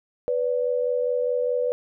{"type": "tone pair together", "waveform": "sine", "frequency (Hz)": [494.9, 579.7], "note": ["B4", "D5"], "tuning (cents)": [4, -23], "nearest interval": "minor third", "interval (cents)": 273, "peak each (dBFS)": [-22, -27], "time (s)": [0.28, 1.72], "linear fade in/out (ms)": 0, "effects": []}